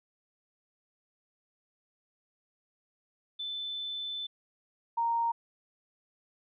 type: tone pair in turn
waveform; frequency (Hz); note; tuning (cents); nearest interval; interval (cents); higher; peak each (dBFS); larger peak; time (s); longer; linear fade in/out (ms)
sine; 3520 / 929.1; A7 / A#5; 0 / -6; octave + major seventh; 2306; first; -34 / -26; second; 3.39-4.27 / 4.97-5.32; first; 10
effects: none